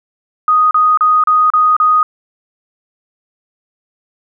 sine tone bursts, 1244.5 Hz, D#6, in tune, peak -7 dBFS, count 6, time 0.48-2.03 s, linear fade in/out 2 ms, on 230 ms, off 34 ms, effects none

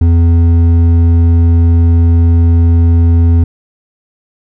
sine tone with hard clipping, 84.2 Hz, E2, 37 cents sharp, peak -6 dBFS, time 0.01-3.44 s, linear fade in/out 5 ms, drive 7 dB, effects none

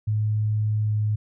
sine tone with pitch glide, 107 to 106.38 Hz, A2 to G#2, -48 to +42 cents, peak -20 dBFS, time 0.07-1.16 s, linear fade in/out 10 ms, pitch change -10 cents, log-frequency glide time 0.85-0.91 s, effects none

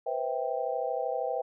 sine chord, C major seventh, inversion third, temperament just, 490.5 / 523.3 / 654.1 / 784.9 Hz, B4 / C5 / E5 / G5, -12 / 0 / -14 / +2 cents, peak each -34 dBFS, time 0.06-1.42 s, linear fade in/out 10 ms, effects none

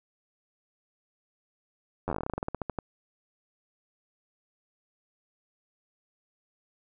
slowing click train, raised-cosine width 1 ms, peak -17 dBFS, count 20, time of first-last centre 2.08-2.787 s, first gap 10 ms, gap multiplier 1.13, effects none

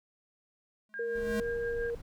square tone with exponential growth, 213.5 Hz, G#3, 48 cents sharp, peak -30 dBFS, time 0.89-1.4 s, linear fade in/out 2 ms, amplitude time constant 110 ms
sine tone with tremolo, 1613 Hz, G6, 49 cents sharp, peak -36 dBFS, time 0.94-1.9 s, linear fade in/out 0 ms, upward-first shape triangle, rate 5.8 Hz, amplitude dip 70%
sine tone with pitch glide, 466.2 to 469.7 Hz, A#4 to A#4, 0 to +13 cents, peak -31 dBFS, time 0.99-1.95 s, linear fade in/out 5 ms, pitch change +13 cents, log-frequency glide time 1.11-1.39 s
brown noise, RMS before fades -44 dBFS, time 1.15-2.02 s, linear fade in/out 10 ms
effects none

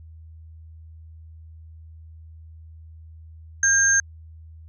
sine tone pair together, 1605 / 6357 Hz, G6 / G8, +40 / +23 cents, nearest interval 2 octaves, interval 2383 cents, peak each -18 dBFS, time 3.63-4 s, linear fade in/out 2 ms, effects added 80 Hz sine -41 dBFS peak until 4.68 s

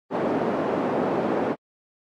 pink band-pass noise, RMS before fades -24 dBFS, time 0.1-1.56 s, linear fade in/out 50 ms, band 240 to 730 Hz, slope 12 dB/octave, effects high-pass 150 Hz 12 dB/octave + AAC 64 kbps

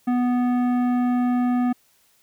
sine tone with tanh clipping, 246.6 Hz, B3, 2 cents flat, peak -20 dBFS, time 0.07-1.73 s, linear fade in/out 10 ms, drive 13 dB, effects white hiss -61 dBFS RMS until 2.22 s

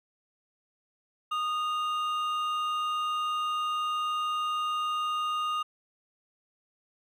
triangle tone pair together, 1233.2 / 2808 Hz, D#6 / F7, -16 / +9 cents, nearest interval octave + major second, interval 1425 cents, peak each -26 / -36 dBFS, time 1.31-5.63 s, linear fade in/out 10 ms, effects none

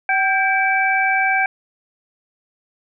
sine tone cluster, 767 / 1589 / 2311 Hz, G5 / G6 / D7, -38 / +23 / -28 cents, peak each -19 dBFS, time 0.09-1.46 s, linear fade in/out 2 ms, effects none

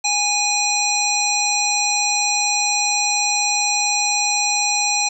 harmonic tone with a mistuned harmonic, 825 Hz, G#5, 12 cents flat, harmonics 1 / 3 / 5 / 7 / 9, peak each -23 / -23 / -23 / -23 / -23 dBFS, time 0.04-5.09 s, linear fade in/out 10 ms, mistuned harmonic 7, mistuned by +20 cents, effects 9-bit

